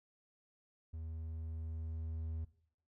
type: tone with level ramp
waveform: triangle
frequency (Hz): 80.4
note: E2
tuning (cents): -43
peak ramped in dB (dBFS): -40 to -36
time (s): 0.93-2.45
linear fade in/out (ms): 10
effects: noise-tail reverb RT60 0.6 s tail -17 dB re dry